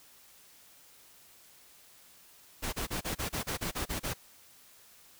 pink noise bursts, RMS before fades -34 dBFS, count 11, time 2.62-4.14 s, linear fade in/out 20 ms, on 110 ms, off 31 ms, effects white hiss -58 dBFS RMS until 5.19 s

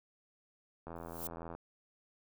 click train, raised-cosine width 1 ms, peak -31 dBFS, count 58, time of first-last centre 0.87-1.55 s, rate 83.8 Hz
violet noise with exponential growth, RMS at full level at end -38 dBFS, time 0.96-1.27 s, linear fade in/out 1 ms, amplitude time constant 66 ms
effects none

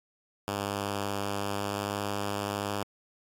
5% pulse tone with pitch glide, 100.6 to 101.48 Hz, G2 to G#2, +45 to -40 cents, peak -19 dBFS, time 0.48-2.83 s, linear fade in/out 0 ms, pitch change +15 cents, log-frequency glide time 1.5-1.8 s, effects AAC 64 kbps

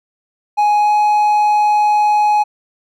triangle tone with pitch glide, 834 to 839.3 Hz, G#5 to G#5, +7 to +18 cents, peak -8 dBFS, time 0.57-2.44 s, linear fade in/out 20 ms, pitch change +11 cents, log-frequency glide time 0.79-0.92 s, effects none

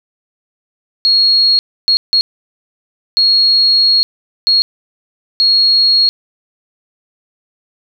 sine tone bursts at uneven times, 4301 Hz, C8, 47 cents sharp, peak -7 dBFS, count 6, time 1.05-1.59 / 1.88-1.97 / 2.13-2.21 / 3.17-4.03 / 4.47-4.62 / 5.4-6.09 s, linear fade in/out 0 ms, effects none

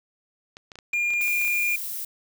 clicks, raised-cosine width 0.2 ms, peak -24 dBFS, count 12, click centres 0.569 / 0.718 / 0.756 / 0.788 / 0.935 / 1.105 / 1.136 / 1.21 / 1.28 / 1.415 / 1.449 / 1.479 s
triangle tone, 2411 Hz, D7, 45 cents sharp, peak -20 dBFS, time 0.93-1.76 s, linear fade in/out 5 ms
violet noise, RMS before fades -32 dBFS, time 1.21-2.05 s, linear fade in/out 5 ms
effects none

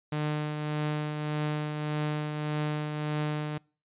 sawtooth tone with tremolo, 150.8 Hz, D3, 46 cents sharp, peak -23 dBFS, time 0.12-3.58 s, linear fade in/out 5 ms, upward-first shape triangle, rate 1.7 Hz, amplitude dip 45%, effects noise-tail reverb RT60 0.4 s tail -26 dB re dry + resampled to 8000 Hz

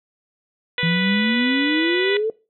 harmonic tone, 492.6 Hz, B4, 5 cents flat, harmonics 1 / 2 / 3 / 4 / 5 / 6 / 7 / 8, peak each -31 / -36 / -31 / -24 / -28 / -30 / -27 / -35 dBFS, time 0.78-2.17 s, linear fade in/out 2 ms
sine exponential sweep, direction up, 163.2 to 450.8 Hz, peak -18 dBFS, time 0.83-2.3 s, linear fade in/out 2 ms
effects noise-tail reverb RT60 0.3 s tail -20 dB re dry

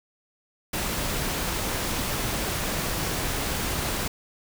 pink noise, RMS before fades -28 dBFS, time 0.73-4.08 s, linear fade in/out 5 ms, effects none

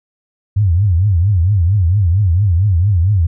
sine tone with vibrato, 93.3 Hz, F#2, 15 cents sharp, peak -9 dBFS, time 0.56-3.27 s, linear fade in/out 10 ms, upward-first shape triangle, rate 4.4 Hz, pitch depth 270 cents each way, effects none

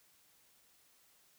silence, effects white hiss -68 dBFS RMS until 1.38 s

